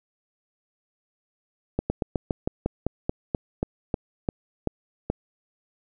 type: slowing click train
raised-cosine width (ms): 2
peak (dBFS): -10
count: 15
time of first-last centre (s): 1.79-5.1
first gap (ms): 110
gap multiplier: 1.11
effects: none